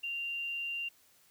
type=tone; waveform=sine; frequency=2778 Hz; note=F7; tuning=10 cents flat; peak=-34 dBFS; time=0.03-0.89 s; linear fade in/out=10 ms; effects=white hiss -65 dBFS RMS until 1.3 s